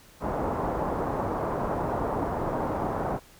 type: low-pass noise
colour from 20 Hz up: white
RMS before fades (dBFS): -29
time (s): 0.2-3.2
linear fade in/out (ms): 50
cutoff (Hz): 970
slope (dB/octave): 24
effects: pink hiss -54 dBFS RMS until 3.39 s